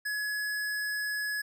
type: tone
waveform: square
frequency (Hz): 1691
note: G#6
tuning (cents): +31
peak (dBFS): -31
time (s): 0.05-1.42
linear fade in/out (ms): 10
effects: none